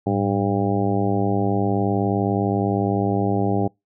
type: harmonic tone with a mistuned harmonic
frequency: 99.6 Hz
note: G2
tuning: 28 cents sharp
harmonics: 1 / 2 / 3 / 4 / 5 / 6 / 7 / 8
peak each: -24 / -24 / -25 / -26 / -31 / -32 / -29 / -28 dBFS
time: 0.06-3.68 s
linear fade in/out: 10 ms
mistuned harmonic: 1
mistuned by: +130 cents
effects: noise-tail reverb RT60 0.2 s tail -26 dB re dry